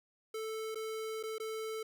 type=tone with dropouts; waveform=square; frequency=440 Hz; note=A4; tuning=in tune; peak=-38 dBFS; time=0.34-1.83 s; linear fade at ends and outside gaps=5 ms; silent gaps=0.747-0.755 / 1.229-1.235 / 1.383-1.399 s; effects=none